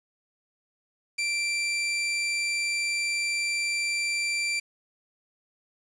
sawtooth tone, 2352 Hz, D7, 2 cents sharp, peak -22 dBFS, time 1.18-4.6 s, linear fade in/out 10 ms, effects resampled to 22050 Hz + 8-bit

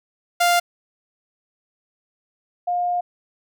sawtooth / sine tone pair in turn, 698.5 / 709.5 Hz, F5 / F5, 0 / +27 cents, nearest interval unison, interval 27 cents, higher second, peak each -11 / -19 dBFS, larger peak first, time 0.4-0.6 / 2.67-3.01 s, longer second, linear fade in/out 10 ms, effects none

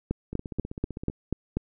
two click trains, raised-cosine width 3 ms, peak -22 / -13 dBFS, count 13 / 7, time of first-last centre 0.33-1.099 / 0.11-1.57 s, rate 15.6 / 4.11 Hz, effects none

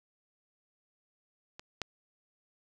clicks, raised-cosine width 0.2 ms, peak -27 / -16 dBFS, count 2, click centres 1.595 / 1.817 s, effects none

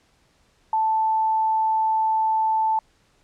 sine tone, 880 Hz, A5, in tune, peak -18 dBFS, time 0.73-2.79 s, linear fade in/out 2 ms, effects pink hiss -62 dBFS RMS until 3.23 s + low-pass 8000 Hz 12 dB/octave

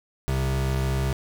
square tone pair together, 65.5 / 132.06 Hz, C2 / C3, +2 / +16 cents, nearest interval octave, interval 1214 cents, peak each -26 dBFS, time 0.28-1.13 s, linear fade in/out 0 ms, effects none

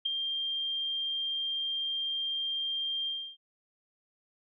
sine tone with ADSR envelope, 3188 Hz, G7, 28 cents sharp, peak -23 dBFS, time 0.05-3.37 s, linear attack 12 ms, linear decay 4 ms, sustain -7 dB, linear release 300 ms, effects none

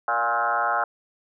sine tone with frequency modulation, 1060 Hz, C6, 22 cents sharp, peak -20 dBFS, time 0.08-0.84 s, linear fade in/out 2 ms, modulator 118 Hz, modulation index 3.6, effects none

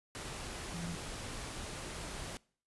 sine tone in noise, 170 Hz, F3, 46 cents flat, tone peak -39 dBFS, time 0.74-0.95 s, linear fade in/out 0 ms, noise pink, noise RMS -43 dBFS, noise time 0.15-2.37 s, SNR +1 dB, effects noise-tail reverb RT60 0.5 s tail -24 dB re dry + resampled to 24000 Hz

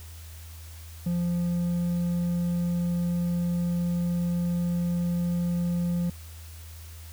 sine tone with hard clipping, 174.1 Hz, F3, 5 cents flat, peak -25 dBFS, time 1.06-6.1 s, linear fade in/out 5 ms, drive 3 dB, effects added 81 Hz sine -41 dBFS peak until 7.12 s + white hiss -50 dBFS RMS until 7.12 s

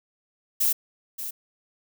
violet noise with echo, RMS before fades -22 dBFS, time 0.6-0.73 s, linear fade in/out 10 ms, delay 580 ms, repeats 1, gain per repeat -11 dB, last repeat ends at 1.31 s, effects none

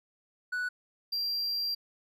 triangle tone pair in turn, 1479 / 4739 Hz, F#6 / D8, -1 / +15 cents, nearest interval octave + minor sixth, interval 2016 cents, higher second, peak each -28 dBFS, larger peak neither, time 0.52-0.69 / 1.12-1.75 s, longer second, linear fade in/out 10 ms, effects none

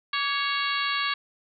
harmonic tone with a mistuned harmonic, 554.4 Hz, C#5, in tune, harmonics 2 / 3 / 4 / 5 / 6 / 7 / 8, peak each -29 / -31 / -32 / -33 / -34 / -34 / -35 dBFS, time 0.13-1.14 s, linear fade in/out 5 ms, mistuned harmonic 2, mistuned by +57 cents, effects none

